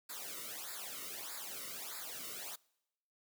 white noise with flanger, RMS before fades -45 dBFS, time 0.09-2.56 s, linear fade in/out 10 ms, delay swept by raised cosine 0.33 to 1.23 ms, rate 1.6 Hz, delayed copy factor -0.95, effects noise-tail reverb RT60 0.9 s tail -25 dB re dry

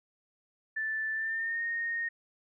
sine tone with pitch glide, 1760 to 1852.8 Hz, A6 to A#6, 0 to -11 cents, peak -30 dBFS, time 0.76-2.09 s, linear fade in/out 10 ms, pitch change +89 cents, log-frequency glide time 1.13-1.62 s, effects none

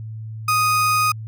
35% pulse tone, 1244.5 Hz, D#6, in tune, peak -14 dBFS, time 0.48-1.12 s, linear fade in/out 5 ms, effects added 110 Hz sine -29 dBFS peak until 1.27 s

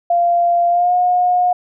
sine tone with pitch glide, 693 to 719.5 Hz, F5 to F#5, -14 to -49 cents, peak -11 dBFS, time 0.1-1.53 s, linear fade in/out 5 ms, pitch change +65 cents, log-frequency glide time 0.69-0.94 s, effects none

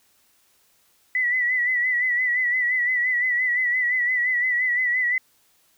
sine tone with vibrato, 1975.5 Hz, B6, in tune, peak -19 dBFS, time 1.15-5.18 s, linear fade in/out 2 ms, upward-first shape sine, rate 5.8 Hz, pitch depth 54 cents each way, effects white hiss -62 dBFS RMS until 5.77 s

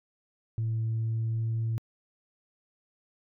sine tone with pitch glide, 112.3 to 113.21 Hz, A2 to A2, +36 to +50 cents, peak -25 dBFS, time 0.58-1.78 s, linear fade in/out 0 ms, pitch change +14 cents, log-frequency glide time 0.95-1.54 s, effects tanh soft clip ceiling -24 dBFS

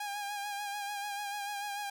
sawtooth tone with vibrato, 815 Hz, G#5, 33 cents flat, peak -32 dBFS, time 0-1.9 s, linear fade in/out 5 ms, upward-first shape sine, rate 6.8 Hz, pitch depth 36 cents each way, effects none

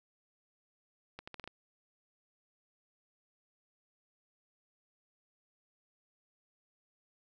accelerating click train, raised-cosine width 0.3 ms, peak -28 dBFS, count 6, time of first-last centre 1.19-1.476 s, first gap 85 ms, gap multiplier 0.8, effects none

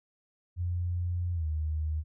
sine tone with pitch glide, 88 to 77.5 Hz, F2 to D#2, +14 to -6 cents, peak -28 dBFS, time 0.56-2.04 s, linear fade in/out 50 ms, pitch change -220 cents, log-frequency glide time 1.33-1.46 s, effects none

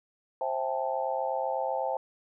sine chord, A minor seventh, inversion first, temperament just, 528 / 660 / 792 / 880 Hz, C5 / E5 / G5 / A5, +16 / +2 / +18 / 0 cents, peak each -32 / -34 / -33 / -34 dBFS, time 0.41-1.97 s, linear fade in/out 2 ms, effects none

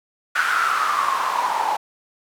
white noise with band-pass filter sweep, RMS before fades -21 dBFS, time 0.35-1.77 s, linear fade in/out 10 ms, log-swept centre 1500 to 840 Hz, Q 8.4, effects none

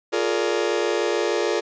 40% pulse chord, Bb dominant seventh, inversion second, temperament just, 349.6 / 419.5 / 466.2 / 582.7 Hz, F4 / Ab4 / Bb4 / D5, +2 / +17 / 0 / -14 cents, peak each -25 / -24 / -25 / -27 dBFS, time 0.12-1.61 s, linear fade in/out 20 ms, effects resampled to 16000 Hz

